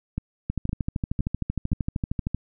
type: two click trains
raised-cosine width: 5 ms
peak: -13 / -14 dBFS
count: 25 / 4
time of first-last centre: 0.5-2.346 / 0.18-1.718 s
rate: 13 / 1.95 Hz
effects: none